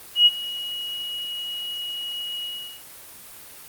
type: tone with ADSR envelope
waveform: sine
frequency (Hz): 2900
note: F#7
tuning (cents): -35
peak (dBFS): -9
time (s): 0.15-2.84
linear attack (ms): 110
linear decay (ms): 36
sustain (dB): -19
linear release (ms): 390
effects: white hiss -43 dBFS RMS until 3.68 s + Opus 32 kbps